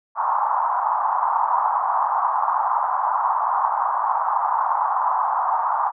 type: band-pass noise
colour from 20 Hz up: white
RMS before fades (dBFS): -21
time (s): 0.15-5.92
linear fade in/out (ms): 50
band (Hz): 810 to 1100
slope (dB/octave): 48
effects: none